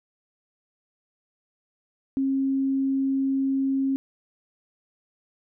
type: tone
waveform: sine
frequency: 270 Hz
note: C#4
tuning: 45 cents flat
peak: -21 dBFS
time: 2.17-3.96 s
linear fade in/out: 0 ms
effects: none